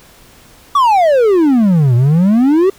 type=exponential two-way sweep; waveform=triangle; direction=down then up; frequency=1174.7 to 116.54 to 399.3 Hz; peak=-5 dBFS; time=0.75-2.7 s; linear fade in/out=5 ms; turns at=1.95 s; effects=pink hiss -43 dBFS RMS until 2.78 s